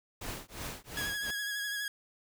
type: noise with tremolo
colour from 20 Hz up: pink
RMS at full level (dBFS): -38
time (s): 0.21-1.31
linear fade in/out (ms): 5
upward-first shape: triangle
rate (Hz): 2.8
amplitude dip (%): 100
type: tone with vibrato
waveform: sawtooth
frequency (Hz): 1661.2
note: G#6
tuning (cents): 0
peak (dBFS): -30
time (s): 0.97-1.88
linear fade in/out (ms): 2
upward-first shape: sine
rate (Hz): 12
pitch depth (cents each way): 28
effects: none